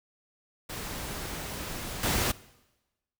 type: noise with level steps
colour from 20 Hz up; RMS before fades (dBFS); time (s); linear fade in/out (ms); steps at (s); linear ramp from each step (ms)
pink; -37 / -27; 0.69-2.32; 10; 2.03; 5
effects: noise-tail reverb RT60 1.0 s tail -20 dB re dry